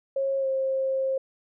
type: tone with pitch glide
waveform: sine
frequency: 543 to 532.4 Hz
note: C#5 to C5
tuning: -36 to +30 cents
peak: -23 dBFS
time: 0.16-1.18 s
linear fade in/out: 5 ms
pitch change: -34 cents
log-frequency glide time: 0.39-0.47 s
effects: none

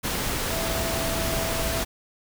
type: tone in noise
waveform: sine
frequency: 659.3 Hz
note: E5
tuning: in tune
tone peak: -31 dBFS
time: 0.5-1.83 s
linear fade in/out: 20 ms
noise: pink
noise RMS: -27 dBFS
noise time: 0.03-1.85 s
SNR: -7 dB
effects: none

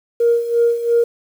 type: tone with tremolo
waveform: sine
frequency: 469.6 Hz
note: A#4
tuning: 13 cents sharp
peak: -9 dBFS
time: 0.2-1.04 s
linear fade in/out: 5 ms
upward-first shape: sine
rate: 2.9 Hz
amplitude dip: 75%
effects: tanh soft clip ceiling -6 dBFS + 7-bit

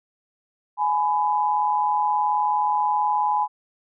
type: tone pair together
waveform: sine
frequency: 839.2 / 998 Hz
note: G#5 / B5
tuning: +18 / +18 cents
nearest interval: minor third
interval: 300 cents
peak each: -21 / -22 dBFS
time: 0.77-3.48 s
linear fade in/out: 50 ms
effects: none

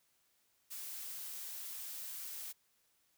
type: noise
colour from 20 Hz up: blue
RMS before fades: -45 dBFS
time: 0.7-2.53 s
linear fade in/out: 20 ms
effects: white hiss -75 dBFS RMS until 3.17 s

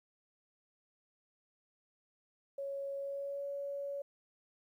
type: tone with pitch glide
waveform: sine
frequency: 554.4 to 562.5 Hz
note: C#5 to C#5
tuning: 0 to +25 cents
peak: -37 dBFS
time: 2.58-4.02 s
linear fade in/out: 5 ms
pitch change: +25 cents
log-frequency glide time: 2.96-3.43 s
effects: 12-bit

